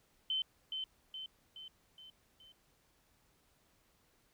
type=tone with echo; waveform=sine; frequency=3073 Hz; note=G7; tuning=35 cents flat; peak=-32 dBFS; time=0.3-0.42 s; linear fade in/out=2 ms; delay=420 ms; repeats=5; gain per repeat=-5 dB; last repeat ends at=2.52 s; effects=pink hiss -72 dBFS RMS until 4.33 s